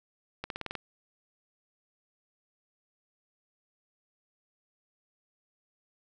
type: accelerating click train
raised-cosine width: 0.3 ms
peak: -19 dBFS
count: 7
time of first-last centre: 0.44-0.753 s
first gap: 62 ms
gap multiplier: 0.93
effects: none